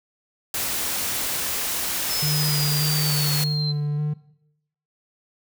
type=noise; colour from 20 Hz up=white; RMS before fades=-26 dBFS; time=0.54-3.44 s; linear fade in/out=2 ms
type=linear sweep; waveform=sine; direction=down; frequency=5280 to 4073 Hz; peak=-26 dBFS; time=2.09-3.73 s; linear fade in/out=20 ms
type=tone with vibrato; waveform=triangle; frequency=148.8 Hz; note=D3; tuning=23 cents sharp; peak=-20 dBFS; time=2.22-4.14 s; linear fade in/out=10 ms; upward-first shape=square; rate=1.7 Hz; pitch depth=17 cents each way
effects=noise-tail reverb RT60 0.8 s tail -18 dB re dry